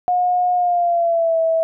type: tone with pitch glide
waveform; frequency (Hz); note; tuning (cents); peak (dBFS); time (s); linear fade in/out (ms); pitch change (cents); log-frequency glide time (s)
sine; 720 to 652.7; F#5 to E5; -47 to -17; -14; 0.08-1.63; 0; -170; 0.54-1.39
effects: none